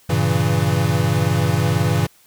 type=chord; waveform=square; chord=G diminished seventh; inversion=none; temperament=equal; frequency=98 / 116.54 / 138.59 / 164.81 Hz; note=G2 / Bb2 / Db3 / Fb3; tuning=0 / 0 / 0 / 0 cents; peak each=-22 dBFS; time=0.09-2.07 s; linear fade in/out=10 ms; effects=white hiss -53 dBFS RMS until 2.26 s